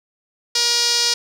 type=tone with band-pass filter; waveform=sawtooth; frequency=475.5 Hz; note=A#4; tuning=34 cents sharp; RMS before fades=-18 dBFS; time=0.55-1.14 s; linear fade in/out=5 ms; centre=5000 Hz; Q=3.6; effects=none